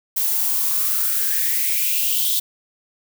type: noise with high-pass filter sweep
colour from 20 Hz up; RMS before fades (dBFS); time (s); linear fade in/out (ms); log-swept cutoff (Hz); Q
violet; -20; 0.16-2.4; 10; 720 to 3600; 6.2
effects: none